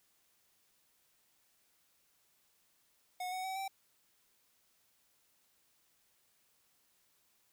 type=tone with pitch steps; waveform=square; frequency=730 / 744.9 / 760.1 / 775.6 Hz; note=F#5 / F#5 / F#5 / G5; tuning=-24 / +11 / +46 / -19 cents; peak=-38 dBFS; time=3.2-3.68 s; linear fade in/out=5 ms; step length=120 ms; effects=white hiss -73 dBFS RMS until 7.52 s